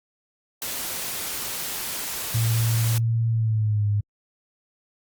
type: noise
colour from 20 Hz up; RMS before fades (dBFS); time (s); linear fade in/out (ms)
white; -30; 0.62-2.98; 0
type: tone with pitch glide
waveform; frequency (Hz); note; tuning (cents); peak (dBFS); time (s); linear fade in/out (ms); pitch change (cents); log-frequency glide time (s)
sine; 114.6 to 103.28; A#2 to G#2; -29 to -9; -19; 2.34-4.01; 10; -180; 3.29-3.87
effects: Opus 48 kbps